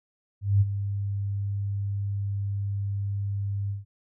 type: tone with ADSR envelope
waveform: sine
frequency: 100.1 Hz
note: G2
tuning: 37 cents sharp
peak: -15 dBFS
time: 0.41-3.85 s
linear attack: 200 ms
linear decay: 31 ms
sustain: -11 dB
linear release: 150 ms
effects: none